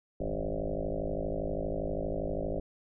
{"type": "tone with frequency modulation", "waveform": "sine", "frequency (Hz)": 281.2, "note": "C#4", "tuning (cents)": 25, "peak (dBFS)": -30, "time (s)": [0.2, 2.6], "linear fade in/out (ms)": 5, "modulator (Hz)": 52.5, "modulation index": 6.7, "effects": []}